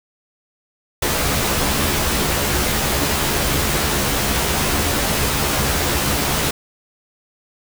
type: noise with comb filter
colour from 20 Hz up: pink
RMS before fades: -19 dBFS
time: 1.02-6.51 s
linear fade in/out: 5 ms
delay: 14 ms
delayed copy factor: +0.7
effects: none